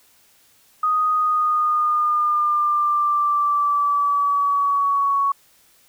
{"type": "tone with pitch glide", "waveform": "sine", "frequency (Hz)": [1244.5, 1115.1], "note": ["D#6", "C#6"], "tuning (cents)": [0, 10], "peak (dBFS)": -16, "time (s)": [0.83, 5.32], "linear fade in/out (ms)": 5, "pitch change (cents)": -190, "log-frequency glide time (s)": [1.13, 5.19], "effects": ["white hiss -56 dBFS RMS until 5.88 s"]}